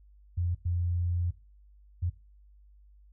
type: tone bursts at uneven times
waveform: sine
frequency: 87.31 Hz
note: F2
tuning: in tune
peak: -26 dBFS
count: 3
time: 0.37-0.55 / 0.65-1.31 / 2.02-2.1 s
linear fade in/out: 10 ms
effects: noise-tail reverb RT60 0.3 s tail -18 dB re dry + added 50 Hz sine -54 dBFS peak until 3.12 s